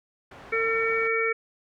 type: low-pass noise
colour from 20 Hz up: white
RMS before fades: -46 dBFS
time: 0.31-1.08 s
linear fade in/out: 5 ms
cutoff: 1300 Hz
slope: 12 dB/octave
type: harmonic tone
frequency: 452.2 Hz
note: A4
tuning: 47 cents sharp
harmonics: 1 / 3 / 4 / 5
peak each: -26 / -30 / -32 / -26 dBFS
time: 0.52-1.33 s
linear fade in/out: 10 ms
effects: none